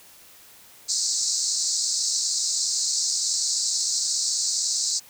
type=band-pass noise; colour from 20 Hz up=white; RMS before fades=-25 dBFS; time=0.88-5 s; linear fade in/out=20 ms; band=4100 to 8100 Hz; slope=96 dB/octave; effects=white hiss -50 dBFS RMS until 5.09 s